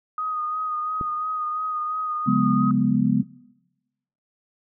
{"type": "tone with vibrato", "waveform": "sine", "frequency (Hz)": 1243, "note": "D#6", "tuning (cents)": -2, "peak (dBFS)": -24, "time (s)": [0.18, 2.71], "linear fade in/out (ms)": 2, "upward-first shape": "sine", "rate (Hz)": 2.9, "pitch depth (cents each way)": 25}
{"type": "click", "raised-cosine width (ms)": 3, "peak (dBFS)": -18, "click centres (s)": 1.012}
{"type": "chord", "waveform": "sine", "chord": "C# dominant seventh", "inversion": "none", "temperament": "equal with one note detuned", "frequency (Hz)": [138.59, 179.01, 207.7, 246.9], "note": ["C#3", "E#3", "G#3", "B3"], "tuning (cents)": [0, 43, 0, 0], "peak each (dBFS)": [-25, -25, -21, -21], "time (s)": [2.26, 3.23], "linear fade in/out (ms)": 20}
{"effects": ["noise-tail reverb RT60 1.0 s tail -21 dB re dry"]}